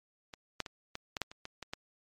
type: clicks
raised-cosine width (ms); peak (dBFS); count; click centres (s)
0.2; -27 / -14 / -24 / -21 / -18 / -14 / -30 / -24 / -24 / -20; 10; 0.338 / 0.603 / 0.662 / 0.954 / 1.168 / 1.217 / 1.315 / 1.454 / 1.627 / 1.735
effects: MP3 64 kbps